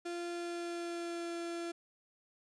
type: tone with pitch glide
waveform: 35% pulse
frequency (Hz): 345.8 to 340.3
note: F4 to F4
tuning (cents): -17 to -45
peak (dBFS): -36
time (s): 0.05-1.72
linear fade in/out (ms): 10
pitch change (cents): -28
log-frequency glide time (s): 0.29-1.34
effects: resampled to 22050 Hz